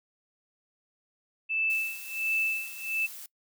sine tone with tremolo, 2636 Hz, E7, 1 cent flat, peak -24 dBFS, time 1.49-3.07 s, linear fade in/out 20 ms, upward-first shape sine, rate 1.4 Hz, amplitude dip 90%
blue noise, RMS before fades -43 dBFS, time 1.7-3.26 s, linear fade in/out 2 ms
effects noise-tail reverb RT60 0.1 s tail -22 dB re dry

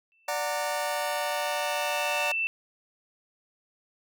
sine tone with exponential growth, 2666 Hz, E7, 19 cents sharp, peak -24 dBFS, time 0.12-2.47 s, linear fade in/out 0 ms, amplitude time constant 510 ms
sawtooth chord, D augmented, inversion none, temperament just, 587.3 / 734.2 / 917.7 Hz, D5 / F#5 / A#5, 0 / -14 / -27 cents, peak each -27 / -29 / -29 dBFS, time 0.28-2.32 s, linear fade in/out 5 ms
effects none

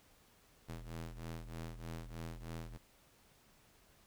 sawtooth ring-modulated tone, 82.41 Hz, E2, in tune, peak -37 dBFS, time 0.68-2.78 s, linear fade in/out 20 ms, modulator 39.6 Hz, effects pink hiss -67 dBFS RMS until 4.06 s

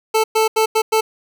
25% pulse tone bursts at uneven times, 440 Hz, A4, in tune, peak -9 dBFS, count 5, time 0.14-0.24 / 0.35-0.48 / 0.56-0.66 / 0.75-0.82 / 0.92-1.01 s, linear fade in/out 10 ms, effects none

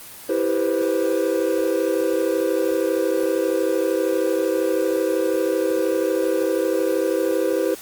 triangle chord, C major seventh, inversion first, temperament just, 327 / 392.4 / 490.5 / 523.3 Hz, E4 / G4 / B4 / C5, -14 / +2 / -12 / 0 cents, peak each -22 dBFS, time 0.29-7.75 s, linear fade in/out 5 ms, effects white hiss -39 dBFS RMS until 7.81 s + Opus 24 kbps

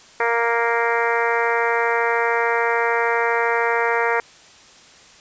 harmonic tone, 233.1 Hz, A#3, in tune, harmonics 2 / 3 / 4 / 5 / 6 / 7 / 8 / 9 / 10, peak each -22 / -27 / -23 / -29 / -26 / -28 / -26 / -28 / -32 dBFS, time 0.2-4.2 s, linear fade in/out 2 ms, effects white hiss -47 dBFS RMS until 5.2 s + resampled to 16000 Hz

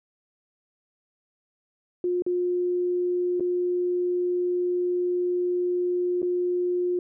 sine tone with dropouts, 356.7 Hz, F4, 37 cents sharp, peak -22 dBFS, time 2.04-6.99 s, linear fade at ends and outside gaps 2 ms, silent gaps 2.222-2.264 / 3.398-3.406 / 6.219-6.228 s, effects none

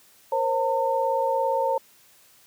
sine tone cluster, 478.5 / 536 / 906 Hz, A#4 / C5 / A#5, +45 / +42 / -50 cents, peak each -30 / -24 / -24 dBFS, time 0.32-1.78 s, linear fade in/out 5 ms, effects white hiss -56 dBFS RMS until 2.46 s + high-pass 60 Hz 12 dB/octave

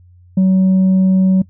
sine tone with tanh clipping, 188.3 Hz, F#3, 31 cents sharp, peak -9 dBFS, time 0.37-1.42 s, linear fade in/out 5 ms, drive 2 dB, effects noise-tail reverb RT60 0.1 s tail -21 dB re dry + added 89 Hz sine -42 dBFS peak until 1.49 s

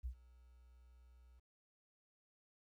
sine tone with ADSR envelope, 61.74 Hz, B1, in tune, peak -38 dBFS, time 0.03-1.4 s, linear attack 26 ms, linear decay 86 ms, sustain -23 dB, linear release 13 ms, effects 13-bit

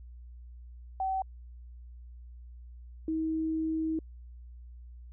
sine tone pair in turn, 764 / 318.7 Hz, G5 / D#4, -45 / +42 cents, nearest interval octave + minor third, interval 1513 cents, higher first, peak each -28 dBFS, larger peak neither, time 1-1.22 / 3.08-3.99 s, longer second, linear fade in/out 2 ms, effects added 60 Hz sine -45 dBFS peak until 5.12 s

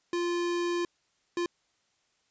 square tone bursts at uneven times, 347.6 Hz, F4, 8 cents flat, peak -28 dBFS, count 2, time 0.13-0.85 / 1.37-1.46 s, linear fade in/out 2 ms, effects white hiss -72 dBFS RMS until 2.3 s + resampled to 16000 Hz

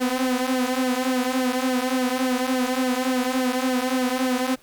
sawtooth tone with flanger, 255 Hz, C4, 44 cents flat, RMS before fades -23 dBFS, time 0-4.56 s, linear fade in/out 20 ms, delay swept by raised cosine 0.78 to 4.78 ms, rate 3.5 Hz, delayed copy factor -0.75, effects pink hiss -54 dBFS RMS until 4.62 s

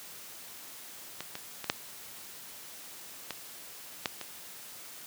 clicks, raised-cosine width 0.2 ms, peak -19 / -20 / -20 / -8 / -17 / -11 / -21 dBFS, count 7, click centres 1.206 / 1.354 / 1.643 / 1.699 / 3.307 / 4.058 / 4.213 s, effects white hiss -47 dBFS RMS until 5.06 s + high-pass 100 Hz 12 dB/octave

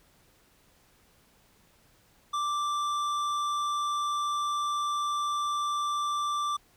sine tone with tanh clipping, 1174.7 Hz, D6, in tune, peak -29 dBFS, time 2.33-6.57 s, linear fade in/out 10 ms, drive 13 dB, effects pink hiss -63 dBFS RMS until 6.76 s

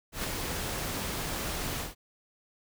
pink noise with ADSR envelope, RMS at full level -31 dBFS, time 0.12-1.95 s, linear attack 120 ms, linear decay 11 ms, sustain -3 dB, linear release 150 ms, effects none

